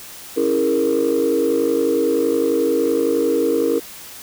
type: chord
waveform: sine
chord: A# half-diminished seventh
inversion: first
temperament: equal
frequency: 277.2 / 329.6 / 415.3 / 466.2 Hz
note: C#4 / E4 / G#4 / A#4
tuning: 0 / 0 / 0 / 0 cents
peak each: -22 / -20 / -21 / -17 dBFS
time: 0.36-3.8 s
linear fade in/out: 20 ms
effects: tanh soft clip ceiling -9 dBFS + white hiss -37 dBFS RMS until 4.22 s